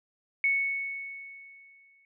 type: tone with exponential decay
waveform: sine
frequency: 2213 Hz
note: C#7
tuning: 3 cents flat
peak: -21 dBFS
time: 0.44-2.05 s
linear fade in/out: 1 ms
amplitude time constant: 350 ms
effects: none